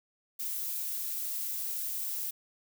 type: noise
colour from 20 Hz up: violet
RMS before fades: -35 dBFS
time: 0.39-2.31 s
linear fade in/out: 10 ms
effects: none